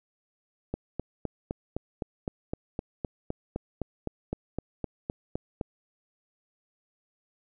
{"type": "click train", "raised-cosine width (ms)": 2, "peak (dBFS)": -17, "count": 20, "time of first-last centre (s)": [0.74, 5.612], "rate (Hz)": 3.9, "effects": []}